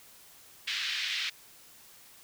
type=band-pass noise; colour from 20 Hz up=white; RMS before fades=-33 dBFS; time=0.67-1.3 s; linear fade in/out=10 ms; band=1800 to 4100 Hz; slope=24 dB/octave; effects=white hiss -55 dBFS RMS until 2.23 s